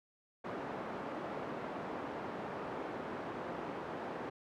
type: band-pass noise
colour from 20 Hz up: pink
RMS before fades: -42 dBFS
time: 0.44-4.3 s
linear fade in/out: 10 ms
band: 250 to 1200 Hz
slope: 12 dB/octave
effects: none